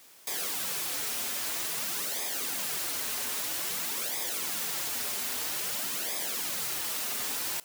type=noise with flanger; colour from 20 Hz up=white; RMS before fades=-33 dBFS; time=0.27-7.6 s; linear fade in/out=2 ms; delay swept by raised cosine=0.69 to 6.19 ms; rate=0.51 Hz; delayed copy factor=-0.7; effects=white hiss -55 dBFS RMS until 7.64 s + high-pass 150 Hz 12 dB/octave